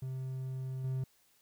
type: tone with level steps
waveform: triangle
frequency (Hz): 130.81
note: C3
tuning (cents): 0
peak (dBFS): -34 / -30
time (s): 0.02-1.04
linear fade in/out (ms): 5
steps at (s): 0.84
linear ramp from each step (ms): 2
effects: white hiss -69 dBFS RMS until 1.41 s